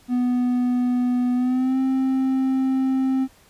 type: tone with pitch glide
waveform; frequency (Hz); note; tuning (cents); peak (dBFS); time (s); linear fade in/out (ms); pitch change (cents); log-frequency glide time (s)
triangle; 247.3 to 263.5; B3 to C4; +3 to +12; -16; 0.08-3.28; 50; +109; 1.34-1.79
effects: pink hiss -54 dBFS RMS until 3.49 s + resampled to 32000 Hz